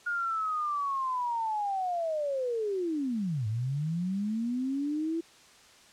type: linear two-way sweep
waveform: sine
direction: down then up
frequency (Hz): 1435 to 103.83 to 335.9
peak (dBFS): -28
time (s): 0.06-5.21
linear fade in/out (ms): 10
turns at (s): 3.47
effects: white hiss -56 dBFS RMS until 5.92 s + low-pass 7000 Hz 12 dB/octave